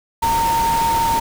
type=tone in noise; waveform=sine; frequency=918 Hz; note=A#5; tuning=27 cents flat; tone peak=-15 dBFS; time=0.22-1.2 s; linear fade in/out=10 ms; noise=pink; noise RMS=-25 dBFS; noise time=0.22-1.2 s; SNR=+7 dB; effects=none